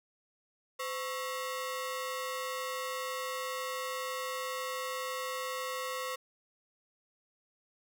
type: ring-modulated tone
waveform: sawtooth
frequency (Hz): 808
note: G#5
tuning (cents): -48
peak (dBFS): -28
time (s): 0.79-6.16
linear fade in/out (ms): 10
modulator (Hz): 295
effects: none